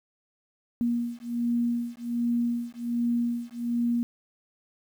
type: beating tone pair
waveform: sine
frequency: 236.8 / 238.1 Hz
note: A#3 / A#3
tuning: +27 / +37 cents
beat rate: 1.3 Hz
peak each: -28 dBFS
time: 0.81-4.03 s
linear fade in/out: 0 ms
effects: 9-bit

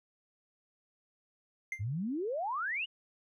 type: tone with exponential decay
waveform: triangle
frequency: 2093 Hz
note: C7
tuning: in tune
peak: -29 dBFS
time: 1.72-1.84 s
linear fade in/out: 2 ms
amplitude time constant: 26 ms
type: exponential sweep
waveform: sine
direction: up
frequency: 92.6 to 3000 Hz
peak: -32 dBFS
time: 1.79-2.86 s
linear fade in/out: 20 ms
effects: none

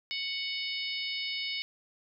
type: harmonic tone with a mistuned harmonic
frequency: 740 Hz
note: F#5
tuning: in tune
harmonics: 3 / 4 / 5 / 6 / 7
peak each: -37 / -38 / -39 / -40 / -40 dBFS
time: 0.11-1.62 s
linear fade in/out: 0 ms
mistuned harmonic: 7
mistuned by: -26 cents
effects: none

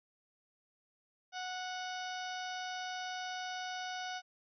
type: harmonic tone with a mistuned harmonic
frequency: 736 Hz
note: F#5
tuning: 9 cents flat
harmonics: 1 / 2 / 3 / 4 / 5 / 6 / 7 / 8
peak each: -41 / -44 / -51 / -49 / -50 / -54 / -53 / -53 dBFS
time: 1.32-4.22 s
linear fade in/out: 50 ms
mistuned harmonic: 6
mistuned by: +38 cents
effects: none

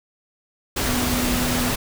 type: tone in noise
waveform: sine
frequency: 246.9 Hz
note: B3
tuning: in tune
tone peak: -24 dBFS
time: 0.86-1.72 s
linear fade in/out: 10 ms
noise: pink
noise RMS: -23 dBFS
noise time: 0.76-1.76 s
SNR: -4 dB
effects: none

